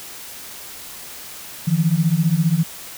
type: beating tone pair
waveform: sine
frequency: 155.3 / 170.3 Hz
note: D#3 / F3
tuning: -3 / -43 cents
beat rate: 15 Hz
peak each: -18 / -17 dBFS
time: 1.67-2.64 s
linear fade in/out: 10 ms
effects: white hiss -36 dBFS RMS until 2.97 s